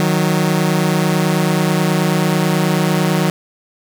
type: tone pair together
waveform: sawtooth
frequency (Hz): 155.7 / 184.9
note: D#3 / F#3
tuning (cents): +2 / -1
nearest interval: minor third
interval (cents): 297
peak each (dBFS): -12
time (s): 0-3.3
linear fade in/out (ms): 0
effects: none